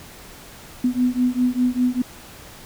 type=beating tone pair; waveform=sine; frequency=246.9 / 251.9 Hz; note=B3 / B3; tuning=0 / +34 cents; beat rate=5 Hz; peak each=-20 dBFS; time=0.84-2.02 s; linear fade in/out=5 ms; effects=pink hiss -42 dBFS RMS until 2.65 s